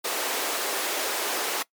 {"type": "high-pass noise", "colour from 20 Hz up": "pink", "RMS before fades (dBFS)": -28, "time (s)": [0.04, 1.63], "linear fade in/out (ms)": 10, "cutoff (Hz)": 370, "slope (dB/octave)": 24, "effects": ["noise-tail reverb RT60 0.1 s tail -21 dB re dry", "MP3 96 kbps"]}